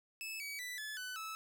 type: tone with pitch steps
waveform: sawtooth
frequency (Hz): 2611 / 2273 / 1978.8 / 1722.6 / 1499.6 / 1305.5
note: E7 / C#7 / B6 / A6 / F#6 / E6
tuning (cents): -17 / +43 / +3 / -37 / +23 / -17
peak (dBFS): -38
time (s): 0.21-1.35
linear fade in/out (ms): 0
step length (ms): 190
effects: none